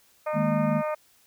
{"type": "harmonic tone", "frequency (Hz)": 305.6, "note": "D#4", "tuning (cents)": -31, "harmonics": [2, 3, 4, 5, 6, 7, 8], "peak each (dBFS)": [-27, -35, -34, -45, -46, -45, -45], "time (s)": [0.26, 0.95], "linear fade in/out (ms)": 10}
{"type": "chord", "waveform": "sine", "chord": "D# suspended fourth", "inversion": "none", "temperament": "equal", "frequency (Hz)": [155.56, 207.7, 233.1], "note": ["D#3", "G#3", "A#3"], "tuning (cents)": [0, 0, 0], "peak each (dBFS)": -27, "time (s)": [0.33, 0.83], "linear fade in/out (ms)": 50}
{"effects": ["white hiss -61 dBFS RMS until 1.26 s"]}